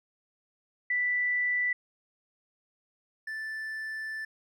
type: tone pair in turn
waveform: sine / triangle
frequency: 1975.5 / 1760 Hz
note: B6 / A6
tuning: 0 / 0 cents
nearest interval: major second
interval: 200 cents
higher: first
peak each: -25 / -32 dBFS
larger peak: first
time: 0.9-1.73 / 3.27-4.25 s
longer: second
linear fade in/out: 5 ms
effects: none